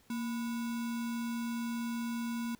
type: tone with sample-and-hold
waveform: sine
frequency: 233.1 Hz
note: A#3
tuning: in tune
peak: -33 dBFS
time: 0.1-2.55 s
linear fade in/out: 2 ms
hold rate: 1225 Hz
effects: pink hiss -65 dBFS RMS until 2.59 s